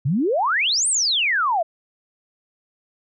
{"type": "exponential two-way sweep", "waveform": "sine", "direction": "up then down", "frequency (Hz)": [122.1, 9220, 630], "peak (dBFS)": -17, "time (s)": [0.05, 1.63], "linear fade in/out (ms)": 10, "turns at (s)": 0.88, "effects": []}